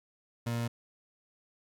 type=tone; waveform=30% pulse; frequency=117.5 Hz; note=A#2; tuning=14 cents sharp; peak=-28 dBFS; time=0.46-0.68 s; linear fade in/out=10 ms; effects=AAC 48 kbps